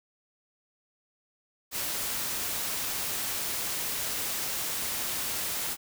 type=noise; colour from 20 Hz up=white; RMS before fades=-32 dBFS; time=1.71-5.77 s; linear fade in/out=50 ms; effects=none